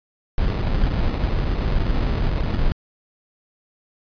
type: noise with sample-and-hold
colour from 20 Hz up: brown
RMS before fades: -20 dBFS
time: 0.38-2.72 s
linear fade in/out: 2 ms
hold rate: 1575 Hz
effects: resampled to 11025 Hz